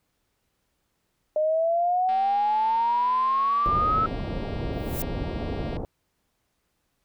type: exponential sweep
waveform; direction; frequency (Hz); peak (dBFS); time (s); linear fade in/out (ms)
sine; up; 608 to 1318.5; -20; 1.36-4.06; 2
type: click train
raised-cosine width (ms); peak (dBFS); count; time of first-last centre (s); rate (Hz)
0.3; -28; 858; 2.09-5.768; 233
type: low-pass noise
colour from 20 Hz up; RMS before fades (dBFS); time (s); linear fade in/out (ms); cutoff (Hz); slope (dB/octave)
pink; -30; 3.66-5.85; 0; 710; 24
type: noise with exponential growth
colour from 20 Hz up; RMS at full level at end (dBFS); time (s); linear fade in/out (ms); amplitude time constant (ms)
violet; -29; 4.73-5.02; 1; 61
effects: pink hiss -74 dBFS RMS until 7.04 s